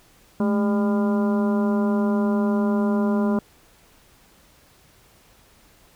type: harmonic tone with a mistuned harmonic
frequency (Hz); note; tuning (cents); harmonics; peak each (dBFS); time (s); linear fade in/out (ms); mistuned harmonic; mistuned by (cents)
200.9; G3; +43; 1 / 2 / 3 / 4 / 5 / 6 / 7; -19 / -27 / -30 / -37 / -33 / -40 / -39; 0.4-3.39; 2; 1; +100
effects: pink hiss -55 dBFS RMS until 5.95 s